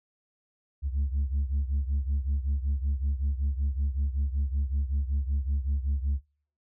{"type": "beating tone pair", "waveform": "sine", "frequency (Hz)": [68.2, 73.5], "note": ["C#2", "D2"], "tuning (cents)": [-28, 2], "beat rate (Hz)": 5.3, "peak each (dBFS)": [-25, -28], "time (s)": [0.82, 6.21], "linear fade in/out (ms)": 50, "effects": ["noise-tail reverb RT60 0.5 s tail -26 dB re dry", "tanh soft clip ceiling -22 dBFS"]}